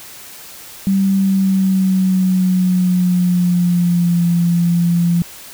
sine tone with pitch glide, 194.1 to 171.93 Hz, G3 to F3, -17 to -27 cents, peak -11 dBFS, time 0.87-5.22 s, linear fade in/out 0 ms, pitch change -210 cents, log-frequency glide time 1.18-4.24 s, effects white hiss -36 dBFS RMS until 5.53 s

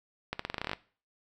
accelerating click train, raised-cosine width 0.3 ms, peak -16 dBFS, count 12, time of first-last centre 0.33-0.733 s, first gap 64 ms, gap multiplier 0.88, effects noise-tail reverb RT60 0.4 s tail -19 dB re dry

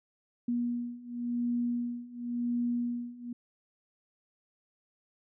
sine beating tone pair, 239.7 / 240.63 Hz, A#3 / B3, +48 / -45 cents, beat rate 0.93 Hz, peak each -34 / -32 dBFS, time 0.48-3.33 s, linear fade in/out 5 ms, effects none

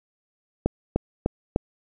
click train, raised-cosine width 2 ms, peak -7 dBFS, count 4, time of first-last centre 0.66-1.561 s, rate 3.33 Hz, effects none

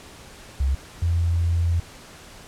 sine tone pair in turn, 67.5 / 84.89 Hz, C#2 / F2, -45 / -49 cents, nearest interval major third, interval 396 cents, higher second, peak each -18 dBFS, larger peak neither, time 0.6-0.75 / 1.02-1.8 s, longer second, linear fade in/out 5 ms, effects pink hiss -44 dBFS RMS until 2.47 s + low-pass 10000 Hz 12 dB/octave

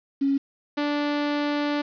sine / sawtooth tone pair in turn, 276 / 292.3 Hz, C#4 / D4, -7 / -8 cents, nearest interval minor second, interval 99 cents, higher second, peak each -19 dBFS, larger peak neither, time 0.21-0.38 / 0.77-1.82 s, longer second, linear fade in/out 10 ms, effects resampled to 11025 Hz + 8-bit

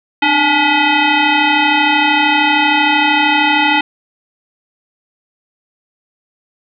sine tone with frequency modulation, 837 Hz, G#5, 13 cents sharp, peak -9 dBFS, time 0.22-3.81 s, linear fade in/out 5 ms, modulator 569 Hz, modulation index 4, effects none

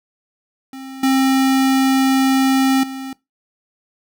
square tone with level steps, 266.1 Hz, C4, 29 cents sharp, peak -31 / -13 / -27 dBFS, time 0.73-3.13 s, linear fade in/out 2 ms, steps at 1.03 / 2.83 s, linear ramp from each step 5 ms, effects noise-tail reverb RT60 0.2 s tail -21 dB re dry

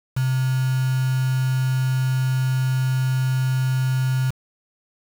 sine tone with quantisation, 130 Hz, C3, 11 cents flat, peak -18 dBFS, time 0.16-4.31 s, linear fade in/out 10 ms, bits 5, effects none

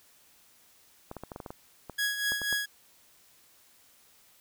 clicks, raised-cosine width 1 ms, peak -25 dBFS, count 12, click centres 1.114 / 1.167 / 1.236 / 1.318 / 1.361 / 1.402 / 1.462 / 1.505 / 1.897 / 2.32 / 2.417 / 2.527 s
sawtooth tone with tremolo, 1664 Hz, G#6, 3 cents sharp, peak -22 dBFS, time 1.98-2.66 s, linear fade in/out 10 ms, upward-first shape triangle, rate 4.1 Hz, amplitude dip 65%
effects white hiss -61 dBFS RMS until 4.4 s

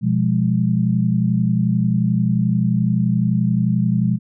sine chord, F diminished, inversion second, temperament equal with one note detuned, 123.47 / 174.61 / 206 Hz, Cb3 / F3 / Ab3, 0 / 0 / -14 cents, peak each -19 dBFS, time 0.01-4.19 s, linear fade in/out 50 ms, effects none

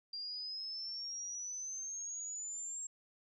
sine exponential sweep, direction up, 4746 to 7540 Hz, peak -40 dBFS, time 0.13-2.87 s, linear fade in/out 5 ms, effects none

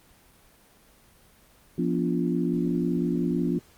harmonic tone with a mistuned harmonic, 58 Hz, A#1, 8 cents flat, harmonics 3 / 4 / 5 / 6, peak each -27 / -28 / -29 / -30 dBFS, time 1.78-3.59 s, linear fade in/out 5 ms, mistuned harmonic 4, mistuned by +88 cents, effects pink hiss -57 dBFS RMS until 3.77 s + Opus 24 kbps

